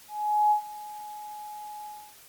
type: tone with ADSR envelope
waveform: sine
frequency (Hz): 841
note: G#5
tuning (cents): +22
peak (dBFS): -17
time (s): 0.08-2.15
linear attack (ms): 430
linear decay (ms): 100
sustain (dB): -20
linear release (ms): 280
effects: white hiss -52 dBFS RMS until 2.28 s + MP3 96 kbps